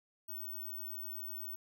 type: tone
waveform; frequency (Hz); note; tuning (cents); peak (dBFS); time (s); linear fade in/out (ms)
sine; 15804; B9; 0; -40; 0.28-1.56; 10
effects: none